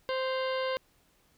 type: harmonic tone with a mistuned harmonic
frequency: 522 Hz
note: C5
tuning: 4 cents flat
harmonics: 1 / 2 / 3 / 4 / 5 / 6 / 7 / 8 / 9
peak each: -30 / -36 / -40 / -42 / -44 / -46 / -47 / -48 / -49 dBFS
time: 0.09-0.77 s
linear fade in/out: 0 ms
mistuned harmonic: 5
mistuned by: +120 cents
effects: pink hiss -67 dBFS RMS until 1.37 s